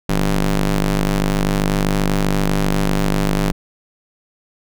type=ring-modulated tone; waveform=sawtooth; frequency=100.4 Hz; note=G2; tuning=42 cents sharp; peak=-8 dBFS; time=0.09-3.52 s; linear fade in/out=5 ms; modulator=74.1 Hz; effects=none